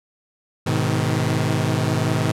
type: tone cluster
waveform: sawtooth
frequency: 106.8 / 128.1 / 157.6 Hz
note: G#2 / C3 / D#3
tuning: +49 / -36 / +23 cents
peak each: -19 dBFS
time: 0.66-2.32 s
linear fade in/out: 10 ms
effects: low-pass 11000 Hz 12 dB/octave